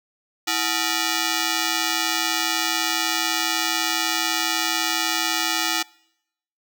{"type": "ring-modulated tone", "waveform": "5% pulse", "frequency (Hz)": 532, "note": "C5", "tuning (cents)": 29, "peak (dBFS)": -6, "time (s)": [0.47, 5.83], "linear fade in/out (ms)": 10, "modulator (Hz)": 206, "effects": ["noise-tail reverb RT60 0.8 s tail -25 dB re dry"]}